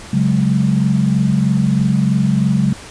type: chord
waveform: sine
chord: C# suspended fourth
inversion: none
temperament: just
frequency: 138.59 / 184.79 / 207.9 Hz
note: C#3 / F#3 / G#3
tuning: 0 / -2 / +2 cents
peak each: -16 dBFS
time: 0.13-2.73 s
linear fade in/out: 5 ms
effects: pink hiss -35 dBFS RMS until 2.9 s + resampled to 22050 Hz